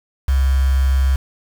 sine tone with quantisation, 66.7 Hz, C2, 34 cents sharp, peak -12 dBFS, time 0.28-1.16 s, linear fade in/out 5 ms, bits 5, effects none

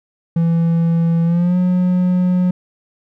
triangle tone with pitch glide, 166.9 to 180.96 Hz, E3 to F#3, +22 to -38 cents, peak -10 dBFS, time 0.36-2.51 s, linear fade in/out 5 ms, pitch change +140 cents, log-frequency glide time 1.24-1.57 s, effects none

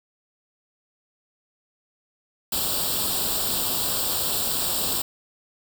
white noise with comb filter, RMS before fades -25 dBFS, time 2.52-5.02 s, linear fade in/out 5 ms, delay 0.24 ms, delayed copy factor +0.8, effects none

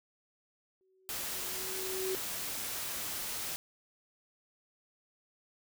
sine tone with exponential growth, 377 Hz, F#4, 32 cents sharp, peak -31 dBFS, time 0.81-2.15 s, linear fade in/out 0 ms, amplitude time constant 290 ms
white noise, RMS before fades -38 dBFS, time 1.09-3.56 s, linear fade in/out 0 ms
effects none

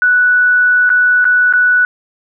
sine tone with dropouts, 1479 Hz, F#6, 1 cent flat, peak -7 dBFS, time 0.02-1.85 s, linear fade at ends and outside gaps 1 ms, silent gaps 0.893-0.901 / 1.244-1.252 / 1.526-1.536 s, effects none

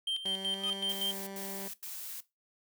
triangle tone with tremolo, 3147 Hz, G7, 6 cents sharp, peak -28 dBFS, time 0.07-1.12 s, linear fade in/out 5 ms, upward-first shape square, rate 5.3 Hz, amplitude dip 70%
15% pulse tone with pitch glide, 191.7 to 195.62 Hz, G3 to G3, -38 to -3 cents, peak -35 dBFS, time 0.25-1.68 s, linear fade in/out 5 ms, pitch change +35 cents, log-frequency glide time 0.36-0.67 s
sawtooth tone with exponential growth, 1244 Hz, D#6, 1 cent flat, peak -36 dBFS, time 0.53-0.7 s, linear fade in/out 1 ms, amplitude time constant 35 ms
blue noise bursts, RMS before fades -42 dBFS, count 3, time 0.89-2.206 s, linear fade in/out 5 ms, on 380 ms, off 88 ms
effects noise-tail reverb RT60 0.2 s tail -17 dB re dry

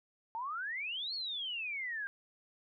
sine exponential two-way sweep, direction up then down, 873 to 4443 to 1585 Hz, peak -36 dBFS, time 0.35-2.07 s, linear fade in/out 0 ms, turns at 1.14 s, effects none

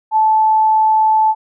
sine tone, 872 Hz, A5, 16 cents flat, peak -9 dBFS, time 0.11-1.35 s, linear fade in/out 50 ms, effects none

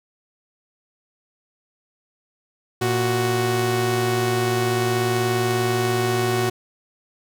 sawtooth tone pair together, 116.54 / 370 Hz, A#2 / F#4, 0 / 0 cents, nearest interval octave + minor sixth, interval 2000 cents, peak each -19 / -17 dBFS, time 2.81-6.5 s, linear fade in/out 10 ms, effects none

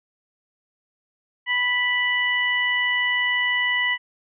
harmonic tone, 986 Hz, B5, 3 cents flat, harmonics 1 / 2 / 3, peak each -30 / -20 / -27 dBFS, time 1.46-3.98 s, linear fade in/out 50 ms, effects none

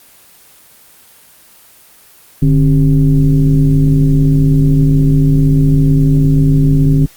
sine tone with frequency modulation, 147.8 Hz, D3, 11 cents sharp, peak -6 dBFS, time 2.42-7.06 s, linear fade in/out 5 ms, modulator 122 Hz, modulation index 0.93, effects white hiss -43 dBFS RMS until 7.16 s + Opus 24 kbps

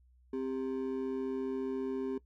triangle ring-modulated tone, 329.6 Hz, E4, in tune, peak -28 dBFS, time 0.33-2.18 s, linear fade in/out 5 ms, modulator 67.3 Hz, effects noise-tail reverb RT60 0.1 s tail -19 dB re dry + added 62 Hz sine -61 dBFS peak until 2.25 s

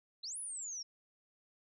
sine exponential two-way sweep, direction up then down, 3859 to 10610 to 5410 Hz, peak -40 dBFS, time 0.23-0.83 s, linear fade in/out 10 ms, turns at 0.38 s, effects none

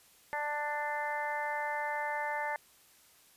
harmonic tone, 295.3 Hz, D4, 10 cents sharp, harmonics 2 / 3 / 4 / 5 / 6 / 7, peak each -40 / -35 / -47 / -45 / -38 / -42 dBFS, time 0.33-2.56 s, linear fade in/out 0 ms, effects white hiss -62 dBFS RMS until 3.36 s + resampled to 32000 Hz

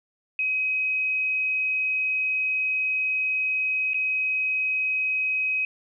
sine tone with dropouts, 2532 Hz, D#7, 30 cents sharp, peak -22 dBFS, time 0.39-5.65 s, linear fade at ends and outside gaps 2 ms, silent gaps 3.935-3.943 s, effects none

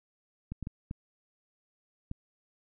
clicks, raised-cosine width 5 ms, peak -24 dBFS, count 5, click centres 0.52 / 0.627 / 0.671 / 0.911 / 2.114 s, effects none

